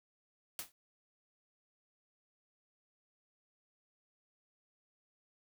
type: noise with exponential decay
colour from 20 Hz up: white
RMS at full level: -37 dBFS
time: 0.59-0.72 s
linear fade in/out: 1 ms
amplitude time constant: 28 ms
effects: none